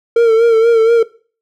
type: tone with vibrato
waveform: triangle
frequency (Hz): 456.4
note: A#4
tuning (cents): -37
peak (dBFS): -4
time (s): 0.16-1.03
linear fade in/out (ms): 5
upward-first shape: sine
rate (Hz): 4.2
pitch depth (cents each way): 49
effects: noise-tail reverb RT60 0.4 s tail -19 dB re dry